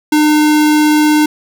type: tone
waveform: square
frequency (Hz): 302.7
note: D#4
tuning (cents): -48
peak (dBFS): -8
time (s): 0.12-1.26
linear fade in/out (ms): 5
effects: none